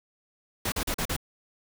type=noise bursts; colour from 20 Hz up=pink; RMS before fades=-29 dBFS; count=5; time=0.65-1.165 s; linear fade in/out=5 ms; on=71 ms; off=40 ms; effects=none